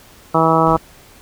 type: harmonic tone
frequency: 162.1 Hz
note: E3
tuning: 29 cents flat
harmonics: 1 / 2 / 3 / 4 / 5 / 6 / 7 / 8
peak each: -19 / -19 / -19 / -19 / -19 / -19 / -19 / -19 dBFS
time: 0.34-0.77 s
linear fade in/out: 10 ms
type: noise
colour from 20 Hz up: brown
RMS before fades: -30 dBFS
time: 0.67-0.78 s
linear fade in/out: 0 ms
effects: pink hiss -45 dBFS RMS until 1.21 s